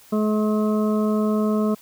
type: harmonic tone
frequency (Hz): 213.5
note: G#3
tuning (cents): +48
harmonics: 1 / 2 / 3 / 5 / 6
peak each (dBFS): -19 / -25 / -29 / -33 / -35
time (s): 0.12-1.75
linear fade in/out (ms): 10
effects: white hiss -50 dBFS RMS until 1.81 s